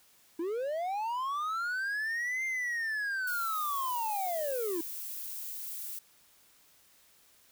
triangle linear two-way sweep, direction up then down, 317.7 to 2109 to 317.7 Hz, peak -29 dBFS, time 0.39-4.81 s, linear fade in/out 5 ms, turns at 2.45 s
violet noise, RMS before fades -40 dBFS, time 3.27-5.99 s, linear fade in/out 5 ms
effects white hiss -63 dBFS RMS until 7.51 s

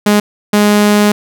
sawtooth tone bursts at uneven times, 207.7 Hz, G#3, in tune, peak -3 dBFS, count 2, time 0.06-0.2 / 0.53-1.12 s, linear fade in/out 5 ms, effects none

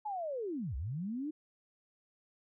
sine linear two-way sweep, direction down then up, 868 to 57 to 315.9 Hz, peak -35 dBFS, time 0.05-1.31 s, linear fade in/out 10 ms, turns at 0.76 s, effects none

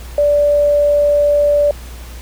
sine tone, 583 Hz, D5, 13 cents flat, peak -9 dBFS, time 0.18-1.71 s, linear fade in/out 2 ms, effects added 60 Hz sine -29 dBFS peak until 2.21 s + pink hiss -38 dBFS RMS until 2.21 s

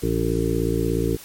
harmonic tone, 56.8 Hz, A#1, 44 cents flat, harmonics 1 / 2 / 3 / 5 / 6 / 7 / 8, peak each -27 / -27 / -27 / -27 / -27 / -27 / -27 dBFS, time 0.02-1.17 s, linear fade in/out 20 ms, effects white hiss -42 dBFS RMS until 1.24 s + MP3 64 kbps

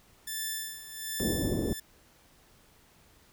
5% pulse tone with tremolo, 1760 Hz, A6, in tune, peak -21 dBFS, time 0.27-1.8 s, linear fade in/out 5 ms, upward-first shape sine, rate 1.3 Hz, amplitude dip 75%
white low-pass noise, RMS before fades -30 dBFS, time 1.2-1.73 s, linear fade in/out 0 ms, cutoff 430 Hz, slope 24 dB/octave
effects pink hiss -61 dBFS RMS until 3.32 s

